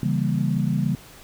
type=chord; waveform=sine; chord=C# diminished seventh; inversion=none; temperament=equal; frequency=138.59 / 164.81 / 196 / 233.1 Hz; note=C#3 / E3 / G3 / Bb3; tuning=0 / 0 / 0 / 0 cents; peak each=-24 / -25 / -25 / -28 dBFS; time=0.03-0.95 s; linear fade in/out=2 ms; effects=pink hiss -46 dBFS RMS until 1.23 s